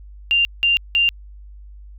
sine tone bursts, 2787 Hz, F7, 4 cents flat, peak -13 dBFS, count 3, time 0.31-1.09 s, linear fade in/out 0 ms, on 140 ms, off 180 ms, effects added 50 Hz sine -37 dBFS peak until 1.98 s

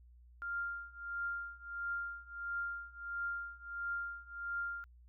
sine tone with tremolo, 1396.9 Hz, F6, in tune, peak -34 dBFS, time 0.42-4.84 s, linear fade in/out 0 ms, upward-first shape triangle, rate 1.5 Hz, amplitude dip 95%, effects added 60 Hz sine -57 dBFS peak until 5.08 s

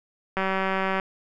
click train, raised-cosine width 0.5 ms, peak -11 dBFS, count 121, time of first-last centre 0.37-0.998 s, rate 191 Hz, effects none

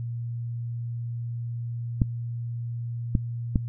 clicks, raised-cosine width 5 ms, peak -8 dBFS, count 3, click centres 2.018 / 3.152 / 3.558 s, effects noise-tail reverb RT60 0.1 s tail -21 dB re dry + added 118 Hz sine -29 dBFS peak until 3.68 s

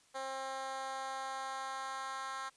10% pulse tone with high-pass filter sweep, 266.6 Hz, C4, 33 cents sharp, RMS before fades -41 dBFS, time 0.14-2.5 s, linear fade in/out 20 ms, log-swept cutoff 590 to 1100 Hz, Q 2, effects white hiss -67 dBFS RMS until 2.56 s + resampled to 22050 Hz

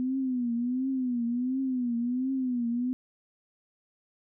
sine tone with vibrato, 250 Hz, B3, 21 cents sharp, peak -26 dBFS, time 0-2.93 s, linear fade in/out 0 ms, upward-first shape triangle, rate 1.4 Hz, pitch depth 130 cents each way, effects none

